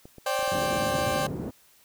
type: clicks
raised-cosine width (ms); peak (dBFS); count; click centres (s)
2; -31; 9; 0.055 / 0.183 / 0.392 / 0.428 / 0.478 / 0.65 / 0.704 / 0.84 / 0.947
type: chord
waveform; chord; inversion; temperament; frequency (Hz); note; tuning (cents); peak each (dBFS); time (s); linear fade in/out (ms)
30% pulse; C suspended second; none; equal with one note detuned; 531.8 / 587.3 / 784; C5 / D5 / G5; +28 / 0 / 0; -27; 0.26-1.27; 5
type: band-pass noise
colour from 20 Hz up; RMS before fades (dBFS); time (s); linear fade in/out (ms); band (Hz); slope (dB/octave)
pink; -33; 0.51-1.51; 10; 130 to 390; 12
effects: white hiss -59 dBFS RMS until 1.84 s